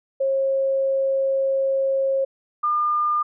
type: tone pair in turn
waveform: sine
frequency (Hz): 540 / 1206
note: C#5 / D6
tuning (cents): -45 / +46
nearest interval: octave + major second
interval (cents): 1391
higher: second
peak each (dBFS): -18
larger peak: neither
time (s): 0.2-2.25 / 2.63-3.23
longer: first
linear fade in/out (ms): 10
effects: none